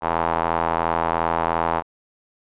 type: tone with band-pass filter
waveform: square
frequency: 41.44 Hz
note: E1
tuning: 10 cents sharp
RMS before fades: -22 dBFS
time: 0.01-1.83 s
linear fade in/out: 50 ms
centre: 910 Hz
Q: 2.5
effects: resampled to 8000 Hz